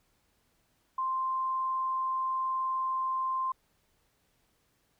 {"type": "tone", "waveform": "sine", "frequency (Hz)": 1046.5, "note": "C6", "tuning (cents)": 0, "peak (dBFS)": -28, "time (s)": [0.98, 3.52], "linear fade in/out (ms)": 5, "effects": ["pink hiss -72 dBFS RMS until 4.99 s"]}